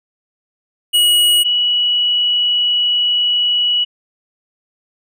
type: tone pair in turn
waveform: square / sine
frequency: 2908 / 2933 Hz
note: F#7 / F#7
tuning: -31 / -16 cents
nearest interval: unison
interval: 15 cents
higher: second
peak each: -10 / -12 dBFS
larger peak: first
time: 0.93-1.44 / 1.44-3.85 s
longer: second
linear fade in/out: 20 ms
effects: none